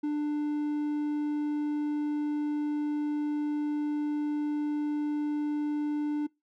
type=tone; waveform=triangle; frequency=296.7 Hz; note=D4; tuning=18 cents sharp; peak=-25 dBFS; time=0.03-6.27 s; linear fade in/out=10 ms; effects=noise-tail reverb RT60 0.2 s tail -23 dB re dry